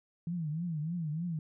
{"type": "tone with vibrato", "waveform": "sine", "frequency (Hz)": 162.2, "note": "E3", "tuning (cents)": -28, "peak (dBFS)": -32, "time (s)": [0.27, 1.39], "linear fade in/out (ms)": 2, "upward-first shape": "triangle", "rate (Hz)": 3.3, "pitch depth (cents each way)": 180, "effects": []}